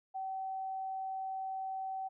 sine tone, 765 Hz, G5, 42 cents flat, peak -36 dBFS, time 0.14-2.09 s, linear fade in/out 20 ms, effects none

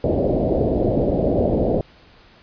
white low-pass noise, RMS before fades -19 dBFS, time 0.04-1.81 s, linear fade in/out 0 ms, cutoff 640 Hz, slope 48 dB/octave, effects pink hiss -50 dBFS RMS until 2.42 s + resampled to 11025 Hz

